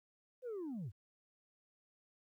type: linear sweep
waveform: sine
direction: down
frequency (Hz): 522 to 82.41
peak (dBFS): -38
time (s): 0.42-0.92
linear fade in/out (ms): 50
effects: tanh soft clip ceiling -39 dBFS + 13-bit